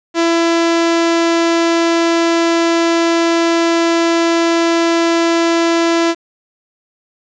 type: tone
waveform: sawtooth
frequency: 334.9 Hz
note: E4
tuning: 27 cents sharp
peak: -7 dBFS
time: 0.14-6.15 s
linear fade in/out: 50 ms
effects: resampled to 16000 Hz + 7-bit